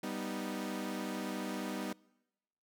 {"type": "chord", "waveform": "sawtooth", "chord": "G augmented", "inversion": "none", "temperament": "equal", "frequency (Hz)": [196, 246.9, 311.1], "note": ["G3", "B3", "D#4"], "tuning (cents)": [0, 0, 0], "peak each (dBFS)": [-37, -37, -38], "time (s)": [0.03, 1.93], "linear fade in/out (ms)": 5, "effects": ["noise-tail reverb RT60 1.0 s tail -25 dB re dry"]}